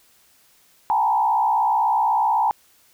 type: tone with frequency modulation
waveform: sine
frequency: 879 Hz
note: A5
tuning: 2 cents flat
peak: -16 dBFS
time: 0.9-2.51 s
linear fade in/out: 0 ms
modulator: 63.9 Hz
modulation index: 1.3
effects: white hiss -57 dBFS RMS until 2.93 s